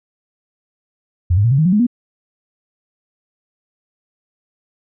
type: tone with pitch steps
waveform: sine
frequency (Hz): 88.1 / 101.79 / 117.6 / 135.87 / 156.98 / 181.36 / 209.5 / 242.1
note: F2 / G#2 / A#2 / C#3 / D#3 / F#3 / G#3 / B3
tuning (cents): +16 / -34 / +16 / -34 / +16 / -34 / +15 / -34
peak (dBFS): -10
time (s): 1.3-1.868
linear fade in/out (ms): 10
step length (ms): 71
effects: none